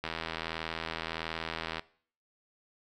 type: click train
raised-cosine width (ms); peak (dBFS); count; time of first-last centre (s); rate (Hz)
0.3; -18; 144; 0.04-1.795; 81.5
effects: noise-tail reverb RT60 0.5 s tail -20 dB re dry